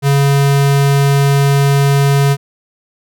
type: tone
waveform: square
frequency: 140 Hz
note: C#3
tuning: 18 cents sharp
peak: -9 dBFS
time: 0.02-2.37 s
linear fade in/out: 50 ms
effects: none